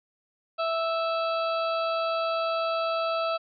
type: harmonic tone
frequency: 658 Hz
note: E5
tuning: 3 cents flat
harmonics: 1 / 2 / 4 / 5 / 6 / 7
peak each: -27 / -29 / -37 / -43 / -41 / -43 dBFS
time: 0.58-3.38 s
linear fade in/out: 20 ms
effects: none